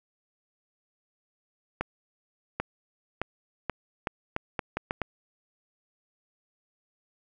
accelerating click train, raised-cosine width 0.5 ms, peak -13 dBFS, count 10, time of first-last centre 1.81-5.017 s, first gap 790 ms, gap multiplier 0.78, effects none

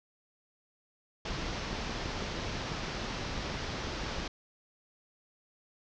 pink low-pass noise, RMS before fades -37 dBFS, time 1.25-4.28 s, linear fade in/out 5 ms, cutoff 6000 Hz, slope 48 dB/octave
click train, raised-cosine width 3 ms, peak -27 dBFS, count 16, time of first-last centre 1.73-4.201 s, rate 6.07 Hz
effects none

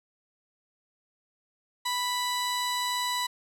sawtooth tone pair together, 987.8 / 1975.6 Hz, B5 / B6, 0 / 0 cents, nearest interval octave, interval 1200 cents, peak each -25 dBFS, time 1.85-3.27 s, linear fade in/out 10 ms, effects low-pass 11000 Hz 12 dB/octave

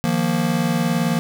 square chord, Eb suspended second, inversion none, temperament just, 155.56 / 175.01 / 233.3 Hz, Eb3 / F3 / Bb3, 0 / +4 / +2 cents, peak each -25 / -22 / -22 dBFS, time 0.04-1.19 s, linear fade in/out 0 ms, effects none

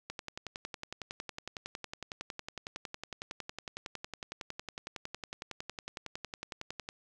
click train, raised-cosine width 0.2 ms, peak -22 dBFS, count 75, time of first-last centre 0.1-6.889 s, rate 10.9 Hz, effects none

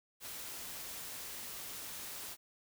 white noise, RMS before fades -45 dBFS, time 0.2-2.37 s, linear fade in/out 50 ms, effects none

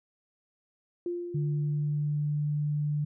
sine tone with exponential decay, 349.2 Hz, F4, in tune, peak -28 dBFS, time 1.06-2.4 s, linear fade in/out 2 ms, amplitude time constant 290 ms
sine tone, 148.2 Hz, D3, 16 cents sharp, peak -26 dBFS, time 1.34-3.05 s, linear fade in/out 10 ms
effects none

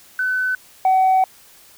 sine tone pair in turn, 1510 / 755 Hz, F#6 / F#5, +35 / +35 cents, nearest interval octave, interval 1200 cents, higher first, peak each -17 / -10 dBFS, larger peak second, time 0.19-0.55 / 0.85-1.24 s, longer second, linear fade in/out 2 ms, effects tanh soft clip ceiling -10 dBFS + white hiss -48 dBFS RMS until 1.77 s

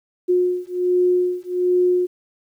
sine beating tone pair, 359.5 / 360.8 Hz, F#4 / F#4, -50 / -44 cents, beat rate 1.3 Hz, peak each -19 dBFS, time 0.28-2.07 s, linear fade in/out 20 ms, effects 9-bit

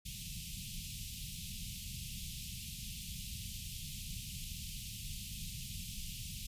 pink band-stop noise, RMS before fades -44 dBFS, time 0.05-6.47 s, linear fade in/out 10 ms, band 200 to 2600 Hz, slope 48 dB/octave, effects resampled to 32000 Hz

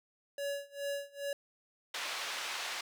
square tone with tremolo, 565 Hz, C#5, 33 cents sharp, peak -34 dBFS, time 0.38-1.33 s, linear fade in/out 2 ms, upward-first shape sine, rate 2.4 Hz, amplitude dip 95%
white band-pass noise, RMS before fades -39 dBFS, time 1.94-2.81 s, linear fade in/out 5 ms, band 690 to 3900 Hz, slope 12 dB/octave
effects none

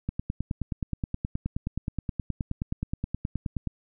click train, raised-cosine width 5 ms, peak -16 dBFS, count 35, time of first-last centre 0.09-3.673 s, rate 9.49 Hz, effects none

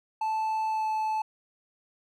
triangle tone with pitch glide, 876 to 869.9 Hz, A5 to A5, -8 to -20 cents, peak -24 dBFS, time 0.21-1.22 s, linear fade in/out 5 ms, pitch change -12 cents, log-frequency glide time 0.69-0.87 s, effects none

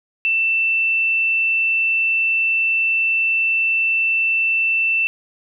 sine tone, 2670 Hz, E7, 22 cents sharp, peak -15 dBFS, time 0.25-5.07 s, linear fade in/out 0 ms, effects none

